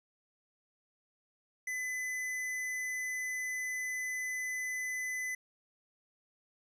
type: tone with hard clipping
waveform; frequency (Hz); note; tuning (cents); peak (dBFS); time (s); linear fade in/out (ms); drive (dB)
sine; 2011; B6; +31; -36; 1.67-5.35; 5; 12
effects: none